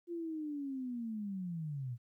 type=linear sweep; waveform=sine; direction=down; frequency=349.2 to 115.2 Hz; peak=-37 dBFS; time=0.07-1.98 s; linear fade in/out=50 ms; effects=13-bit